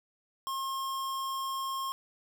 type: tone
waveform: square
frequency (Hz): 1073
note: C6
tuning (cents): +43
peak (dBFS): -33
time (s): 0.47-1.92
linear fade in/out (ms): 0
effects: none